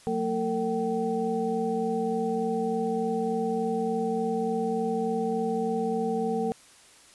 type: tone cluster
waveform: sine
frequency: 182.7 / 226.1 / 452.9 / 766 Hz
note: F#3 / A3 / A#4 / G5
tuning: -22 / +47 / -50 / -40 cents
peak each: -35 / -30 / -28 / -32 dBFS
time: 0.07-6.52 s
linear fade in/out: 0 ms
effects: white hiss -54 dBFS RMS until 7.14 s + resampled to 24000 Hz